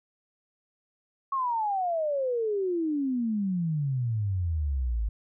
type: exponential sweep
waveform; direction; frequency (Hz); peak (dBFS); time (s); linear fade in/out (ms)
sine; down; 1108.7 to 51.6; -25; 1.32-5.09; 5
effects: none